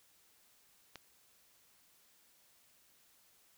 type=click; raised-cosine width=0.2 ms; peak=-29 dBFS; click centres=0.957 s; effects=white hiss -68 dBFS RMS until 3.57 s